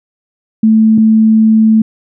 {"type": "tone pair in turn", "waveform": "sine", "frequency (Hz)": [220, 220], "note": ["A3", "A3"], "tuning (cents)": [0, 0], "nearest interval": "unison", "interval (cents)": 0, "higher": "neither", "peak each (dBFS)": -4, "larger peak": "neither", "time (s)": [[0.63, 0.98], [0.98, 1.82]], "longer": "second", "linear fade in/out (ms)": 5, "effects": []}